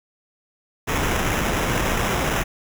pink noise with sample-and-hold, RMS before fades -22 dBFS, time 0.87-2.44 s, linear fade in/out 20 ms, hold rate 4410 Hz, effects none

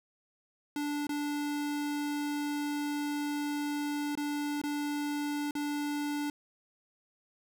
square tone with dropouts, 292.3 Hz, D4, 8 cents flat, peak -32 dBFS, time 0.76-6.3 s, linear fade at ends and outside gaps 2 ms, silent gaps 1.069-1.092 / 4.153-4.174 / 4.616-4.637 / 5.51-5.552 s, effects none

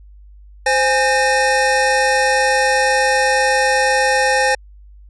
square tone cluster, 521 / 827 / 1825 Hz, C5 / G#5 / A#6, -7 / -8 / -37 cents, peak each -18 dBFS, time 0.66-4.55 s, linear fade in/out 5 ms, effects added 50 Hz sine -39 dBFS peak until 5.09 s + resampled to 22050 Hz

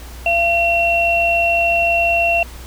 sine tone pair together, 683.3 / 2727 Hz, F5 / F7, -38 / -42 cents, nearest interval 2 octaves, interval 2396 cents, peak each -16 / -15 dBFS, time 0.26-2.43 s, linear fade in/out 2 ms, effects added 60 Hz sine -32 dBFS peak until 2.66 s + pink hiss -39 dBFS RMS until 2.66 s

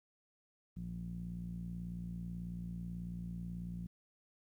sawtooth tone with low-pass filter, 58.27 Hz, A#1, in tune, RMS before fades -43 dBFS, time 0.76-3.87 s, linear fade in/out 10 ms, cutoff 180 Hz, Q 6.3, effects 12-bit

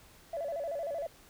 sine tone with vibrato, 617 Hz, D#5, 15 cents flat, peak -32 dBFS, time 0.33-1.07 s, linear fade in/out 5 ms, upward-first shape square, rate 13 Hz, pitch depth 140 cents each way, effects tanh soft clip ceiling -29 dBFS + pink hiss -58 dBFS RMS until 1.29 s

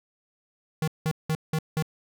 square tone bursts, 157.2 Hz, D#3, 18 cents sharp, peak -24 dBFS, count 5, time 0.82-1.825 s, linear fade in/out 2 ms, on 57 ms, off 180 ms, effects none

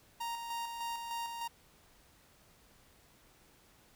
45% pulse tone with tremolo, 932.3 Hz, A#5, in tune, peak -36 dBFS, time 0.2-1.48 s, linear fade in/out 10 ms, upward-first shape square, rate 3.3 Hz, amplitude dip 40%, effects pink hiss -64 dBFS RMS until 3.95 s

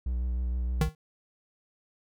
triangle tone with vibrato, 61.3 Hz, B1, 12 cents flat, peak -25 dBFS, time 0.06-0.89 s, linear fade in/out 5 ms, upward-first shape sine, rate 6.4 Hz, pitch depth 33 cents each way
square tone with exponential decay, 155.56 Hz, D#3, in tune, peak -20 dBFS, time 0.81-0.95 s, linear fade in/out 2 ms, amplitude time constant 30 ms
effects none

